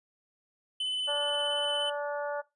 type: tone with vibrato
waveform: triangle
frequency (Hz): 3019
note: F#7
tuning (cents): +34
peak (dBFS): -27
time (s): 0.8-1.9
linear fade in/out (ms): 5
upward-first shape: sine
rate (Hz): 17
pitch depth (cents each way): 11
type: harmonic tone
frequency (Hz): 290.2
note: D4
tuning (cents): -21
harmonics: 2 / 3 / 4 / 5 / 6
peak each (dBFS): -32 / -38 / -43 / -40 / -49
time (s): 1.07-2.42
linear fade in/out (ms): 20
effects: noise-tail reverb RT60 0.2 s tail -18 dB re dry + resampled to 24000 Hz